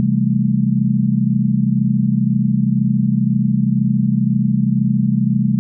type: chord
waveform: sine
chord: A minor seventh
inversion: first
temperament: just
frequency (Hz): 132 / 165 / 198 / 220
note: C3 / E3 / G3 / A3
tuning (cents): +16 / +2 / +18 / 0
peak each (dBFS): -18 / -22 / -17 / -18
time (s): 0-5.59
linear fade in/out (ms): 0
effects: none